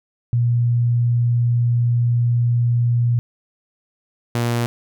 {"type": "tone pair in turn", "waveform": ["sine", "sawtooth"], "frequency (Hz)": [119.6, 118.64], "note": ["A#2", "A#2"], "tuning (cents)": [45, 31], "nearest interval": "unison", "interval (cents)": 14, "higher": "first", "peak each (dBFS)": -14, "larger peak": "neither", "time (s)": [[0.33, 3.19], [4.35, 4.66]], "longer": "first", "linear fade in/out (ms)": 0, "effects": []}